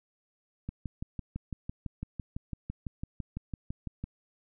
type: click train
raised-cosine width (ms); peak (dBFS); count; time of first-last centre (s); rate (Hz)
5; -23; 21; 0.69-4.04; 5.97
effects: none